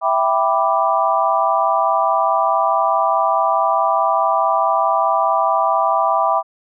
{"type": "chord", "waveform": "sine", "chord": "E minor seventh", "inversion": "none", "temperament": "equal", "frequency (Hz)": [659.3, 784, 987.8, 1174.7], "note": ["E5", "G5", "B5", "D6"], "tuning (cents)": [0, 0, 0, 0], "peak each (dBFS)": -19, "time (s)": [0.01, 6.43], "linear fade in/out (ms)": 50, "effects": []}